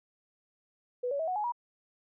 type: tone with pitch steps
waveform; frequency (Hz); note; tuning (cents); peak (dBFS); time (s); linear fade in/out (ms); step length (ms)
sine; 493.9 / 564.1 / 644.2 / 735.8 / 840.3 / 959.7; B4 / C#5 / E5 / F#5 / G#5 / B5; 0 / +30 / -40 / -10 / +20 / -50; -29; 1.03-1.522; 10; 82
effects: none